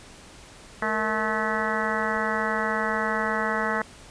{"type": "harmonic tone with a mistuned harmonic", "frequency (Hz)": 216.3, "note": "A3", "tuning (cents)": -29, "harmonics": [1, 2, 3, 4, 5, 6, 7, 8, 9], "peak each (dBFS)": [-32, -32, -32, -32, -32, -32, -32, -32, -32], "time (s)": [0.82, 3.82], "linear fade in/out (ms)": 2, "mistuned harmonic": 2, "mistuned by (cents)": 100, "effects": ["pink hiss -47 dBFS RMS until 4.1 s", "resampled to 22050 Hz"]}